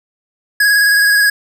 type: tone with vibrato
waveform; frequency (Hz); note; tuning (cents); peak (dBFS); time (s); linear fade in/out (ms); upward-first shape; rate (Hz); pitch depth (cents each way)
square; 1657; G#6; -4; -9; 0.6-1.3; 5; square; 19; 21
effects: none